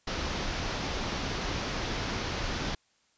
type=low-pass noise; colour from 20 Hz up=pink; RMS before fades=-33 dBFS; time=0.07-2.75 s; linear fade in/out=5 ms; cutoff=6100 Hz; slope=48 dB/octave; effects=white hiss -69 dBFS RMS until 3.17 s + resampled to 16000 Hz